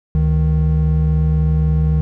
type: tone pair together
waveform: triangle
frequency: 71.9 / 155.56 Hz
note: D2 / D#3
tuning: -36 / 0 cents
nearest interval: octave + minor second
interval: 1336 cents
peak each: -13 dBFS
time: 0.15-2.01 s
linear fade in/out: 0 ms
effects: none